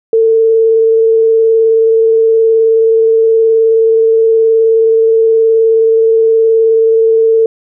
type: tone with vibrato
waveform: sine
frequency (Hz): 448.9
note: A4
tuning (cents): +35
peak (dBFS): -5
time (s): 0.13-7.46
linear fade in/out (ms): 2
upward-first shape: square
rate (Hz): 19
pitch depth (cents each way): 10
effects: none